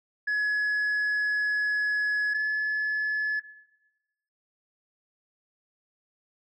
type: tone pair in turn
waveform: sine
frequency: 1692 / 1715.6 Hz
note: G#6 / A6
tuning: +32 / -44 cents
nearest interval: unison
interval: 24 cents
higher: second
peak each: -22 dBFS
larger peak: neither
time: 0.27-2.34 / 2.34-3.4 s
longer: first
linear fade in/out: 10 ms
effects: noise-tail reverb RT60 1.0 s tail -17 dB re dry + tanh soft clip ceiling -23 dBFS